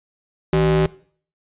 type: ring-modulated tone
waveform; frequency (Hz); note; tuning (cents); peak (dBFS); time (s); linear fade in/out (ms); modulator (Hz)
square; 111.1; A2; +17; -12; 0.53-0.86; 0; 271
effects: noise-tail reverb RT60 0.5 s tail -20 dB re dry + resampled to 8000 Hz